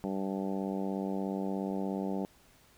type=harmonic tone; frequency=96.9 Hz; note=G2; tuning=20 cents flat; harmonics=2 / 3 / 4 / 5 / 6 / 7 / 8 / 9; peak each=-34 / -38 / -40 / -42 / -44 / -45 / -46 / -47 dBFS; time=0.04-2.25 s; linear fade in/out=0 ms; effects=pink hiss -62 dBFS RMS until 2.77 s